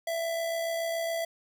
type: tone with amplitude modulation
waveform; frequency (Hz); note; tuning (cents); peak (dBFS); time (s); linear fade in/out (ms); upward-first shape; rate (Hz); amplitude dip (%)
square; 665; E5; +15; -28; 0.07-1.25; 5; sine; 67.1; 35
effects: none